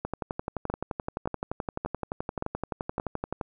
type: two click trains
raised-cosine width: 1 ms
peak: -15 / -16 dBFS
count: 5 / 40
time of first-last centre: 0.7-2.999 / 0.05-3.412 s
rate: 1.74 / 11.6 Hz
effects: none